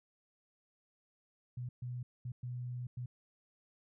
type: tone bursts at uneven times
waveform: sine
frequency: 123.5 Hz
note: B2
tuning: in tune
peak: -38 dBFS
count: 5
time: 1.57-1.69 / 1.82-2.03 / 2.25-2.32 / 2.43-2.87 / 2.97-3.06 s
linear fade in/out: 5 ms
effects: none